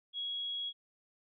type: tone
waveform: sine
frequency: 3322 Hz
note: G#7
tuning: in tune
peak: -35 dBFS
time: 0.13-0.73 s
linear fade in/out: 50 ms
effects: none